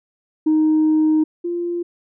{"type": "tone pair in turn", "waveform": "sine", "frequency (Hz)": [311.1, 346.5], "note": ["D#4", "F4"], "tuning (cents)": [0, -14], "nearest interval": "major second", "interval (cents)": 186, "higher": "second", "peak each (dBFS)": [-11, -20], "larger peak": "first", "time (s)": [[0.46, 1.24], [1.44, 1.83]], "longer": "first", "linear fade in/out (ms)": 10, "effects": ["tanh soft clip ceiling -10 dBFS"]}